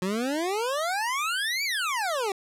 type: exponential two-way sweep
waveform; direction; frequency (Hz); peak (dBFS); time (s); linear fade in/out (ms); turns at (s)
25% pulse; up then down; 178 to 2352 to 374; -22; 0.02-2.32; 2; 1.64
effects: low-pass 12000 Hz 12 dB/octave